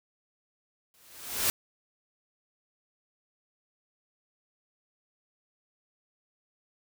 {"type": "noise with exponential growth", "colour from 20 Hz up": "white", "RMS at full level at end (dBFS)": -24, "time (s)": [0.94, 1.5], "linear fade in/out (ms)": 0, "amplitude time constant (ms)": 120, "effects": []}